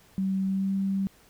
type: tone with pitch glide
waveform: sine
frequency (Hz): 191.7 to 194.49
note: G3 to G3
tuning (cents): -38 to -13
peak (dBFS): -24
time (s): 0.18-1.07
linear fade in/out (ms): 0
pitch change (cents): +25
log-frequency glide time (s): 0.44-0.74
effects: pink hiss -58 dBFS RMS until 1.29 s